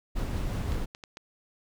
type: noise with tremolo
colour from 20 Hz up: brown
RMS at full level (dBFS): -29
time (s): 0.15-0.86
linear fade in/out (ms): 20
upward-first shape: triangle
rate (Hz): 5.6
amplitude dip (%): 25
type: clicks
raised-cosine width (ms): 0.2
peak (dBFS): -25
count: 4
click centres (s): 0.721 / 0.949 / 1.038 / 1.171
effects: none